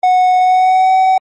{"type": "tone with pitch glide", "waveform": "triangle", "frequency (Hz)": [735, 755.2], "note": ["F#5", "F#5"], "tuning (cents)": [-12, 35], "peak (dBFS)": -5, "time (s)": [0.03, 1.18], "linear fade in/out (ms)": 5, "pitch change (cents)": 47, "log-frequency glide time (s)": [0.39, 0.93], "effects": ["MP3 32 kbps"]}